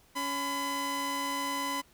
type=tone pair together; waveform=sawtooth; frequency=278.9 / 1007 Hz; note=C#4 / B5; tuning=+11 / +33 cents; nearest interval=octave + minor seventh; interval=2222 cents; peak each=-33 / -28 dBFS; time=0.15-1.82 s; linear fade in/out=20 ms; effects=pink hiss -62 dBFS RMS until 1.93 s